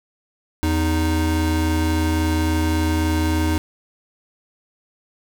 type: tone pair together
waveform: square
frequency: 82.41 / 310.8 Hz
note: E2 / D#4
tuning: 0 / -2 cents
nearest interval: octave + major seventh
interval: 2298 cents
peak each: -20 / -22 dBFS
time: 0.63-3.58 s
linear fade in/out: 0 ms
effects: none